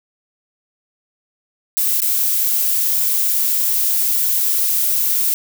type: noise with dropouts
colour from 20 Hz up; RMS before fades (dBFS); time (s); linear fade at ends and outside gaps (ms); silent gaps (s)
violet; -17; 1.77-5.34; 0; 2.004-2.019
effects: none